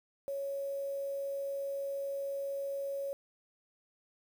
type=tone with quantisation; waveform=sine; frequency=554.4 Hz; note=C#5; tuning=in tune; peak=-34 dBFS; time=0.28-3.13 s; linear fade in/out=0 ms; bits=9; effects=none

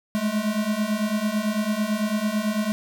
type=beating tone pair; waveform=square; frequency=207.4 / 216.4 Hz; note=G#3 / A3; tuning=-2 / -29 cents; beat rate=9 Hz; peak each=-27 / -25 dBFS; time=0.15-2.72 s; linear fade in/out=0 ms; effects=none

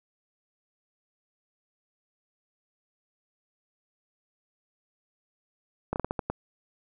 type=slowing click train; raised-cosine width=1 ms; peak=-14 dBFS; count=7; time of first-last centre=5.93-6.3 s; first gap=29 ms; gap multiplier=1.3; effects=none

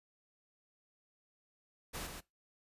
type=noise with echo; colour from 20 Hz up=pink; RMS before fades=-42 dBFS; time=1.93-2.08 s; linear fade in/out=20 ms; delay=130 ms; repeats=1; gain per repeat=-5 dB; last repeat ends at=2.21 s; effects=noise-tail reverb RT60 0.2 s tail -21 dB re dry + resampled to 32000 Hz

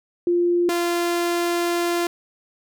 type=tone pair in turn; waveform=sine / sawtooth; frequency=348.8 / 345.4 Hz; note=F4 / F4; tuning=-2 / -19 cents; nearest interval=unison; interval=17 cents; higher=first; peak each=-16 dBFS; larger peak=neither; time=0.27-0.69 / 0.69-2.07 s; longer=second; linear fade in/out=2 ms; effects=none

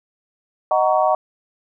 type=chord; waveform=sine; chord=D# minor seventh; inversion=none; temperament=just; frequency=622.3 / 746.7 / 933.4 / 1120.1 Hz; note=D#5 / F#5 / A#5 / C#6; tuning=0 / +16 / +2 / +18 cents; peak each=-18 / -18 / -22 / -22 dBFS; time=0.71-1.15 s; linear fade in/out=2 ms; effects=none

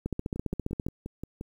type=two click trains; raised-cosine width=3 ms; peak=-23 / -17 dBFS; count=7 / 13; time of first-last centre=0.36-1.411 / 0.06-0.865 s; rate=5.71 / 14.9 Hz; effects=9-bit

